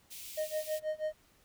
white high-pass noise, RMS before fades -46 dBFS, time 0.1-0.8 s, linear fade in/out 20 ms, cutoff 2200 Hz, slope 48 dB/octave
triangle tone with tremolo, 619 Hz, D#5, 9 cents flat, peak -28 dBFS, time 0.37-1.13 s, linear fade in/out 10 ms, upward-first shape sine, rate 6.2 Hz, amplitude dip 95%
effects pink hiss -66 dBFS RMS until 1.44 s

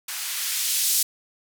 violet noise with band-pass filter sweep, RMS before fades -25 dBFS, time 0.08-1.03 s, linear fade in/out 5 ms, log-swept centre 1100 to 5200 Hz, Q 0.73, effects none

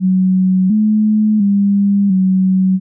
sine tone with pitch steps, 186.5 / 214 / 200.4 / 187.9 Hz, F#3 / A3 / G3 / F#3, +14 / -48 / +38 / +27 cents, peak -9 dBFS, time 0-2.8 s, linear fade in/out 50 ms, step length 700 ms, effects none

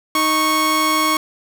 sawtooth tone pair together, 310.8 / 1104 Hz, D#4 / C#6, -2 / -7 cents, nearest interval octave + minor seventh, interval 2195 cents, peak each -17 / -12 dBFS, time 0.15-1.17 s, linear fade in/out 2 ms, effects none

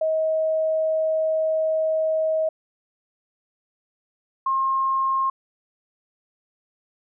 sine tone pair in turn, 634 / 1068.9 Hz, D#5 / C6, +32 / +37 cents, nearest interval major sixth, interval 905 cents, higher second, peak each -19 dBFS, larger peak neither, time 0.01-2.49 / 4.46-5.3 s, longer first, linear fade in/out 5 ms, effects none

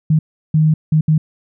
sine tone bursts at uneven times, 155.8 Hz, D#3, 3 cents sharp, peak -9 dBFS, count 4, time 0.1-0.19 / 0.54-0.74 / 0.92-1.01 / 1.08-1.18 s, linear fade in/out 5 ms, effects none

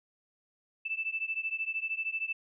sine beating tone pair, 2637 / 2650 Hz, E7 / E7, 0 / +9 cents, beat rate 13 Hz, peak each -34 / -35 dBFS, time 0.85-2.33 s, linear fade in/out 10 ms, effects none

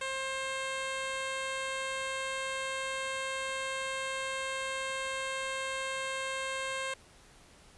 10% pulse tone, 531 Hz, C5, 25 cents sharp, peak -25 dBFS, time 0.01-6.94 s, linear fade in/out 5 ms, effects pink hiss -58 dBFS RMS until 7.77 s + resampled to 24000 Hz

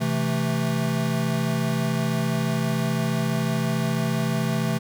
square chord, A minor, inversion first, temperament equal, 130.81 / 164.81 / 220 Hz, C3 / E3 / A3, 0 / 0 / 0 cents, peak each -27 dBFS, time 0-4.79 s, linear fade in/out 20 ms, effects none

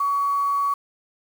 sine tone with quantisation, 1128 Hz, C#6, 30 cents sharp, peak -19 dBFS, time 0-0.74 s, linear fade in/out 5 ms, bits 7, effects none

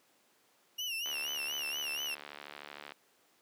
35% pulse tone with vibrato, 2835 Hz, F7, 25 cents sharp, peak -33 dBFS, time 0.78-2.15 s, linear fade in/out 10 ms, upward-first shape sine, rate 4.2 Hz, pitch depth 110 cents each way
click train, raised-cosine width 0.3 ms, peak -28 dBFS, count 137, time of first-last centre 1.06-2.92 s, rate 73.1 Hz
effects pink hiss -68 dBFS RMS until 3.41 s + high-pass 300 Hz 12 dB/octave

